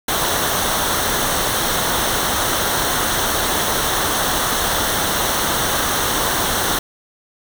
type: noise with comb filter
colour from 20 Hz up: pink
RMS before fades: -19 dBFS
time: 0.08-6.79 s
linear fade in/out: 5 ms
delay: 0.41 ms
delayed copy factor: -0.6
effects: none